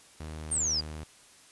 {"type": "tone with pitch glide", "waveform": "sawtooth", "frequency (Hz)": [77.78, 77.29], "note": ["D#2", "D#2"], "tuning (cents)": [0, -11], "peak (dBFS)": -34, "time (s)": [0.2, 1.04], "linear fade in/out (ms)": 5, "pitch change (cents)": -11, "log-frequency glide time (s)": [0.69, 0.81]}
{"type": "exponential sweep", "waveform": "sine", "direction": "down", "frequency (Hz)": [9040, 4699], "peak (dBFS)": -26, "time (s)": [0.51, 0.81], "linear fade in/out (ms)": 10}
{"effects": ["white hiss -56 dBFS RMS until 1.51 s", "resampled to 24000 Hz"]}